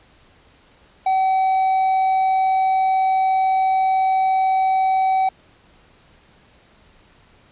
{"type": "tone with quantisation", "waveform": "triangle", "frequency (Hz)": 761, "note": "F#5", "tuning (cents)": 48, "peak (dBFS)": -13, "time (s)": [1.06, 5.29], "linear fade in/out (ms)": 5, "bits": 7, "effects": ["pink hiss -53 dBFS RMS until 7.51 s", "resampled to 8000 Hz"]}